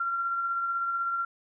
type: tone with tremolo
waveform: sine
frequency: 1373 Hz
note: F6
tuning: 30 cents flat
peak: -25 dBFS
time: 0-1.25 s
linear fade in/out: 5 ms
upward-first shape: triangle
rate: 16 Hz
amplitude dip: 35%
effects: none